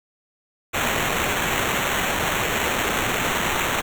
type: noise with sample-and-hold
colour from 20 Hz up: blue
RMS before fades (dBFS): -23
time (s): 0.73-3.82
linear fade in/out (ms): 20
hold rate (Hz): 4900
effects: none